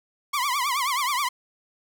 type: tone with vibrato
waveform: sawtooth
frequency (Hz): 1073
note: C6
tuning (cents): +43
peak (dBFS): -19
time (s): 0.33-1.29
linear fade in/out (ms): 10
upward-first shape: triangle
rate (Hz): 9.4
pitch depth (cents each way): 200
effects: none